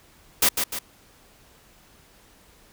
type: noise with echo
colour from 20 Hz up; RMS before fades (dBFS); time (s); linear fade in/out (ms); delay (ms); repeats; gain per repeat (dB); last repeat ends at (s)
white; -18; 0.42-0.49; 5; 150; 2; -6; 0.79
effects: pink hiss -55 dBFS RMS until 2.72 s